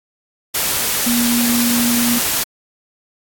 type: tone in noise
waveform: sine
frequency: 238.5 Hz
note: A#3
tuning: 40 cents sharp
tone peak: -15 dBFS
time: 1.06-2.19 s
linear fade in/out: 10 ms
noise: white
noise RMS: -18 dBFS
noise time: 0.54-2.44 s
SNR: 0 dB
effects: AAC 64 kbps